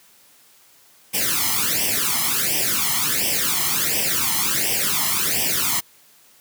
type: noise with flanger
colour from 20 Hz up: white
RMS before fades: -21 dBFS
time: 1.13-5.81 s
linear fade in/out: 20 ms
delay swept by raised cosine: 0.36 to 0.98 ms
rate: 1.4 Hz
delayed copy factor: +0.85
effects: white hiss -53 dBFS RMS until 6.4 s + high-pass 100 Hz 12 dB/octave